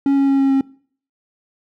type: tone with pitch steps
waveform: triangle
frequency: 277.2 / 275.4 / 273.7 / 272 / 270.2 Hz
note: C#4 / C#4 / C#4 / C#4 / C#4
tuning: 0 / -11 / -22 / -33 / -44 cents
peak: -10 dBFS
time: 0.06-0.61 s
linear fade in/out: 2 ms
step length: 110 ms
effects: noise-tail reverb RT60 0.5 s tail -22 dB re dry